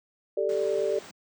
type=chord; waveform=sine; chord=G suspended second; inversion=none; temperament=just; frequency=392 / 441 / 588 Hz; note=G4 / A4 / D5; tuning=0 / +4 / +2 cents; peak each=-28 dBFS; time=0.37-0.99 s; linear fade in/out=5 ms
type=band-stop noise; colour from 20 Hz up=pink; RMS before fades=-45 dBFS; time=0.49-1.11 s; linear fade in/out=2 ms; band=8700 to 16000 Hz; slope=96 dB/octave
effects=high-pass 200 Hz 12 dB/octave